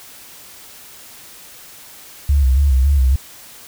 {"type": "tone with vibrato", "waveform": "sine", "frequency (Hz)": 67.8, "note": "C#2", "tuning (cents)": -38, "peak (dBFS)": -10, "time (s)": [2.29, 3.16], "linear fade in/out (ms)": 5, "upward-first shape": "square", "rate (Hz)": 3.6, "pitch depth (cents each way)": 80, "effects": ["white hiss -40 dBFS RMS until 3.67 s"]}